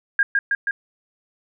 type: tone with echo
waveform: sine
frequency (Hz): 1621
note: G#6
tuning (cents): -42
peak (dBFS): -13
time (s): 0.19-0.23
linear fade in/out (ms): 2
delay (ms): 160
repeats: 3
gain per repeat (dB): -2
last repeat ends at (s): 0.71
effects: none